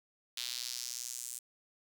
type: tone with high-pass filter sweep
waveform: sawtooth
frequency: 122.4 Hz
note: B2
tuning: 15 cents flat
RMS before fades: -41 dBFS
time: 0.37-1.39 s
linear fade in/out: 5 ms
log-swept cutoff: 3700 to 8300 Hz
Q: 2.2
effects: none